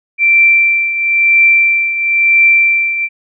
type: tone with tremolo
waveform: sine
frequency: 2349 Hz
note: D7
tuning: in tune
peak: -4 dBFS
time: 0.18-3.09 s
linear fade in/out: 50 ms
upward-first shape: triangle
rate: 0.99 Hz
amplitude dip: 70%
effects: none